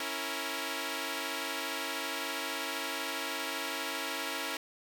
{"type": "chord", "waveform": "5% pulse", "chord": "A# diminished", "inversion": "first", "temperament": "equal", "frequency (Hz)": [277.2, 329.6, 466.2], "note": ["C#4", "E4", "A#4"], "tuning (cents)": [0, 0, 0], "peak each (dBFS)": -27, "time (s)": [0, 4.57], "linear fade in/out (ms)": 2, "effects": []}